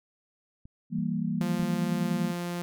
clicks, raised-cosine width 5 ms, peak -35 dBFS, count 4, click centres 0.655 / 0.987 / 1.595 / 1.626 s
sine chord, E diminished, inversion none, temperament equal, 164.81 / 196 / 233.1 Hz, E3 / G3 / Bb3, 0 / 0 / 0 cents, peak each -31 dBFS, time 0.9-2.34 s, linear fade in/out 50 ms
sawtooth tone, 174.61 Hz, F3, in tune, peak -27 dBFS, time 1.41-2.62 s, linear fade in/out 0 ms
effects none

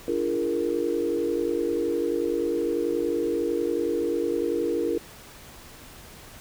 sine chord, Bb dominant seventh, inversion first, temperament equal with one note detuned, 293.7 / 343.2 / 415.3 / 466.2 Hz, D4 / F4 / Ab4 / Bb4, 0 / -30 / 0 / 0 cents, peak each -31 / -27 / -31 / -27 dBFS, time 0.08-4.98 s, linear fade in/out 2 ms, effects pink hiss -46 dBFS RMS until 6.4 s

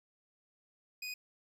25% pulse tone, 2489 Hz, D#7, in tune, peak -35 dBFS, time 1.02-1.14 s, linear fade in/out 5 ms, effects none

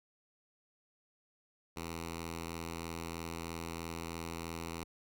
5% pulse tone with notch filter, 83.1 Hz, E2, 15 cents sharp, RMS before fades -42 dBFS, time 1.76-4.84 s, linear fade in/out 10 ms, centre 630 Hz, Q 1.4, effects none

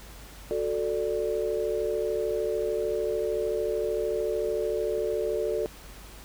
sine chord, D major, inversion first, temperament just, 367.1 / 440.5 / 587.3 Hz, F#4 / A4 / D5, -14 / +2 / 0 cents, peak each -31 / -28 / -31 dBFS, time 0.51-5.66 s, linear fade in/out 0 ms, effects added 50 Hz sine -46 dBFS peak until 6.24 s + pink hiss -48 dBFS RMS until 6.24 s

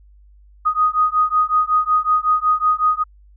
sine beating tone pair, 1243 / 1248.4 Hz, D#6 / D#6, -2 / +5 cents, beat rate 5.4 Hz, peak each -17 / -17 dBFS, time 0.65-3.04 s, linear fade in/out 20 ms, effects added 50 Hz sine -45 dBFS peak until 3.36 s

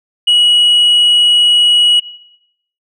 sine tone, 2915 Hz, F#7, 26 cents flat, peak -4 dBFS, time 0.27-2 s, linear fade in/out 10 ms, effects noise-tail reverb RT60 0.8 s tail -20 dB re dry + tanh soft clip ceiling -5 dBFS

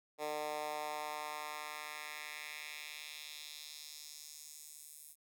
10% pulse tone with high-pass filter sweep, 150.8 Hz, D3, 46 cents sharp, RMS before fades -45 dBFS, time 0.18-5.16 s, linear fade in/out 50 ms, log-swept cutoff 510 to 10000 Hz, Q 1.6, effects none

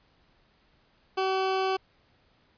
20% pulse tone, 380.4 Hz, F#4, 48 cents sharp, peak -20 dBFS, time 1.17-1.77 s, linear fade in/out 10 ms, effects pink hiss -65 dBFS RMS until 2.57 s + resampled to 11025 Hz

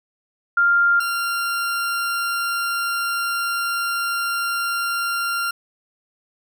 sine / 40% pulse tone pair in turn, 1396.9 / 1386.4 Hz, F6 / F6, 0 / -13 cents, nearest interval unison, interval 13 cents, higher first, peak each -13 / -20 dBFS, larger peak first, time 0.57-1 / 1-5.51 s, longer second, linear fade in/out 5 ms, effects none

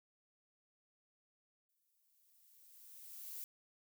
violet noise with exponential growth, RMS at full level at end -45 dBFS, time 1.69-3.44 s, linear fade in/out 0 ms, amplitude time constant 380 ms, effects none

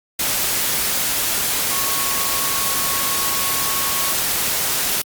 sine tone in noise, 1101 Hz, C#6, 12 cents flat, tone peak -28 dBFS, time 1.71-4.13 s, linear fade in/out 5 ms, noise white, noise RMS -20 dBFS, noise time 0.19-5.02 s, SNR -11 dB, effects Opus 48 kbps

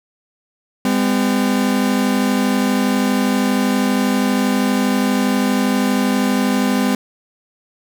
40% pulse tone pair together, 202.1 / 254.6 Hz, G#3 / C4, -47 / -47 cents, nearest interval major third, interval 400 cents, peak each -17 / -16 dBFS, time 0.85-6.95 s, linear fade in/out 2 ms, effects none

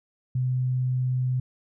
sine tone, 127.4 Hz, C3, 46 cents flat, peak -22 dBFS, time 0.35-1.4 s, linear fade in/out 5 ms, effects none

